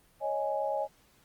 sine chord, C# suspended second, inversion none, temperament just, 554.4 / 623.7 / 831.5 Hz, C#5 / D#5 / G#5, 0 / +4 / +2 cents, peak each -33 dBFS, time 0.2-0.88 s, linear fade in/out 50 ms, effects pink hiss -64 dBFS RMS until 1.24 s + Opus 24 kbps

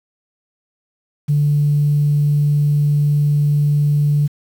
sine tone, 146.4 Hz, D3, 5 cents flat, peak -11 dBFS, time 1.28-4.28 s, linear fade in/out 20 ms, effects tanh soft clip ceiling -7 dBFS + 7-bit

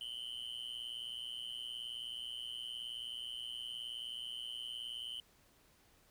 triangle tone with amplitude modulation, 3035 Hz, F#7, 43 cents sharp, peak -36 dBFS, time 0.01-5.2 s, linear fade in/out 2 ms, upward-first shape sine, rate 119 Hz, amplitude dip 100%, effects pink hiss -68 dBFS RMS until 6.1 s

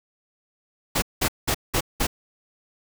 pink noise bursts, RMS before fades -22 dBFS, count 5, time 0.95-2.07 s, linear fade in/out 10 ms, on 72 ms, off 190 ms, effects none

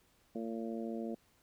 harmonic tone, 113.7 Hz, A#2, 43 cents flat, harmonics 2 / 3 / 4 / 5 / 6, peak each -39 / -43 / -45 / -47 / -49 dBFS, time 0.35-1.15 s, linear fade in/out 5 ms, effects pink hiss -70 dBFS RMS until 1.42 s

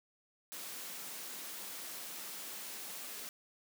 white high-pass noise, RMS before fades -45 dBFS, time 0.52-3.29 s, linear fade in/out 0 ms, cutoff 160 Hz, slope 48 dB/octave, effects none

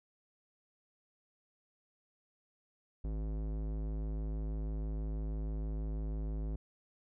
square tone with low-pass filter, 53.1 Hz, G#1, 39 cents sharp, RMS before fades -37 dBFS, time 3.04-6.56 s, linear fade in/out 5 ms, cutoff 450 Hz, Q 0.72, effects none

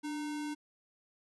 sine tone with sample-and-hold, 295.9 Hz, D4, 13 cents sharp, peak -35 dBFS, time 0.03-0.55 s, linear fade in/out 20 ms, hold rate 1225 Hz, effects resampled to 24000 Hz

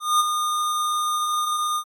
square tone with ADSR envelope, 1219 Hz, D#6, 36 cents flat, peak -15 dBFS, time 0-1.84 s, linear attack 200 ms, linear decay 24 ms, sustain -7 dB, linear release 70 ms, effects AAC 48 kbps

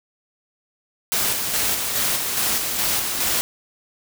white noise with tremolo, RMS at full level -21 dBFS, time 1.12-3.41 s, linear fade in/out 0 ms, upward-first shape square, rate 2.4 Hz, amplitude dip 35%, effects none

